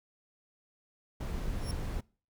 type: noise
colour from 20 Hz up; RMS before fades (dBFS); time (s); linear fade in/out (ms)
brown; -35; 1.2-2.01; 10
type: tone with exponential growth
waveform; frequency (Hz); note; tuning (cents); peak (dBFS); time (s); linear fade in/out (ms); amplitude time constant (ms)
25% pulse; 5480; F8; -34; -33; 1.54-1.71; 1; 35
effects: noise-tail reverb RT60 0.4 s tail -24 dB re dry